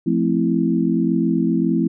sine chord, F major seventh, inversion none, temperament equal, 174.61 / 220 / 261.6 / 329.6 Hz, F3 / A3 / C4 / E4, 0 / 0 / 0 / 0 cents, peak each -21 dBFS, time 0.06-1.88 s, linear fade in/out 10 ms, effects none

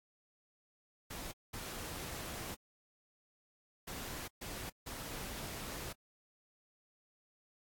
pink noise bursts at uneven times, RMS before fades -44 dBFS, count 5, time 1.1-1.32 / 1.53-2.55 / 3.87-4.28 / 4.41-4.7 / 4.86-5.93 s, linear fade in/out 10 ms, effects AAC 64 kbps

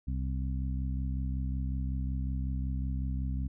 harmonic tone, 65.41 Hz, C2, in tune, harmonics 1 / 2 / 3 / 4, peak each -31 / -37 / -41 / -43 dBFS, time 0.07-3.48 s, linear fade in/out 10 ms, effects none

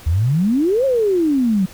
sine exponential two-way sweep, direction up then down, 73.42 to 554.4 to 180.5 Hz, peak -13 dBFS, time 0.06-1.66 s, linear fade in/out 10 ms, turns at 0.85 s, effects pink hiss -41 dBFS RMS until 1.73 s

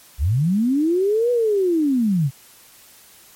sine linear two-way sweep, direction up then down, 56.7 to 493.9 to 124.3 Hz, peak -15 dBFS, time 0.18-2.31 s, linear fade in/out 50 ms, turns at 1.31 s, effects white hiss -48 dBFS RMS until 3.35 s + MP3 64 kbps

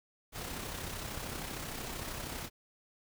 pink noise with amplitude modulation, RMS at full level -39 dBFS, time 0.32-2.5 s, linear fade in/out 50 ms, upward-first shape sine, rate 33 Hz, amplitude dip 40%, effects none

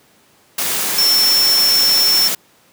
sine tone in noise, 5400 Hz, E8, 41 cents sharp, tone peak -11 dBFS, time 0.98-2.28 s, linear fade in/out 5 ms, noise white, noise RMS -19 dBFS, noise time 0.58-2.35 s, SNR +5 dB, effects pink hiss -52 dBFS RMS until 2.72 s + high-pass 150 Hz 12 dB/octave

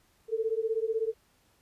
sine beating tone pair, 438.5 / 454.5 Hz, A4 / A#4, -6 / -44 cents, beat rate 16 Hz, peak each -30 dBFS, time 0.28-1.14 s, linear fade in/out 50 ms, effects pink hiss -67 dBFS RMS until 1.61 s + resampled to 32000 Hz

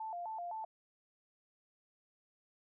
sine tone with vibrato, 784 Hz, G5, in tune, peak -39 dBFS, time 0-0.65 s, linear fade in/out 5 ms, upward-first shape square, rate 3.9 Hz, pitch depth 200 cents each way, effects none

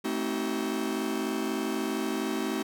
45% pulse chord, A diminished seventh, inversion none, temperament just, 220 / 264 / 316.8 / 380.2 Hz, A3 / C4 / Eb4 / Gb4, 0 / +16 / +31 / +47 cents, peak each -34 dBFS, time 0.04-2.63 s, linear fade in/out 10 ms, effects none

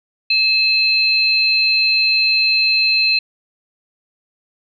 sine tone pair together, 2600 / 4127 Hz, E7 / C8, -24 / -25 cents, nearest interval minor sixth, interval 799 cents, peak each -15 dBFS, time 0.3-3.19 s, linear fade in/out 5 ms, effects none

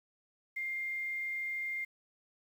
sine tone with quantisation, 2109 Hz, C7, 13 cents sharp, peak -34 dBFS, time 0.56-1.85 s, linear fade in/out 10 ms, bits 10, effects none

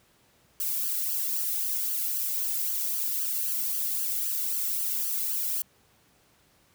violet noise with flanger, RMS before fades -29 dBFS, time 0.6-5.62 s, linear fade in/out 2 ms, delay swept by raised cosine 0.65 to 1.47 ms, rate 3.8 Hz, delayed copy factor +0.75, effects pink hiss -63 dBFS RMS until 6.74 s + high-pass 60 Hz 12 dB/octave

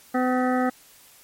harmonic tone with a mistuned harmonic, 253.7 Hz, B3, 47 cents sharp, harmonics 1 / 2 / 3 / 5 / 6 / 7 / 8, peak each -22 / -27 / -26 / -30 / -36 / -37 / -36 dBFS, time 0.14-0.7 s, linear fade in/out 10 ms, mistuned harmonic 8, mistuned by -76 cents, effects white hiss -52 dBFS RMS until 1.23 s + MP3 64 kbps

